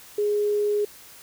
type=tone; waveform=sine; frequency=415.3 Hz; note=G#4; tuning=in tune; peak=-20 dBFS; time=0.18-0.85 s; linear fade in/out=5 ms; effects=white hiss -47 dBFS RMS until 1.22 s